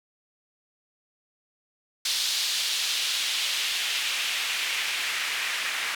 white noise with band-pass filter sweep, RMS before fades -28 dBFS, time 2.05-5.95 s, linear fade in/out 5 ms, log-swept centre 4100 to 2000 Hz, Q 1.7, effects none

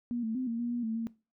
sine tone with pitch steps, 239.6 / 222.8 / 257.1 / 230.7 / 238.6 / 240.4 / 223.1 / 228.1 Hz, A#3 / A3 / C4 / A#3 / A#3 / B3 / A3 / A#3, +48 / +22 / -30 / -18 / +41 / -46 / +24 / -37 cents, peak -30 dBFS, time 0.11-1.07 s, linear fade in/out 0 ms, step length 120 ms, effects noise-tail reverb RT60 0.3 s tail -20 dB re dry

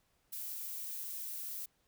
violet noise, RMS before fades -42 dBFS, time 0.32-1.66 s, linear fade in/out 10 ms, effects pink hiss -75 dBFS RMS until 1.87 s

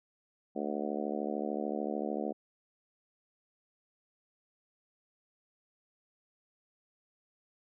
harmonic tone, 73.42 Hz, D2, in tune, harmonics 3 / 4 / 5 / 6 / 7 / 8 / 9 / 10, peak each -38 / -39 / -40 / -41 / -41 / -42 / -43 / -43 dBFS, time 0.55-2.33 s, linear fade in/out 20 ms, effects none

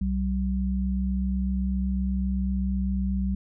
sine tone pair together, 63.84 / 191.8 Hz, C2 / G3, -42 / -37 cents, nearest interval octave + perfect fifth, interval 1905 cents, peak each -26 dBFS, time 0.01-3.35 s, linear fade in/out 5 ms, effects none

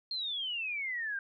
sine exponential sweep, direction down, 4260 to 1562 Hz, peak -33 dBFS, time 0.11-1.19 s, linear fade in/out 2 ms, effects none

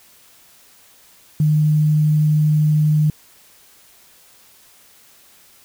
sine tone with quantisation, 152.1 Hz, D#3, 39 cents flat, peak -12 dBFS, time 1.4-3.1 s, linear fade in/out 2 ms, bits 7, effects white hiss -50 dBFS RMS until 5.64 s

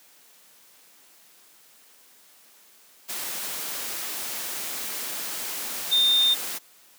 sine tone in noise, 3633 Hz, A#7, 45 cents flat, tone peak -17 dBFS, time 5.91-6.35 s, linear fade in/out 20 ms, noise white, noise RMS -32 dBFS, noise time 3.08-6.59 s, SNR +12 dB, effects white hiss -55 dBFS RMS until 6.98 s + high-pass 200 Hz 12 dB/octave

